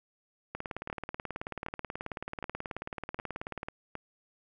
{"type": "two click trains", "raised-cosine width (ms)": 0.5, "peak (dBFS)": [-21, -22], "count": [59, 5], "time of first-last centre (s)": [[0.55, 3.685], [0.9, 3.953]], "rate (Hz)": [18.5, 1.31], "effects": []}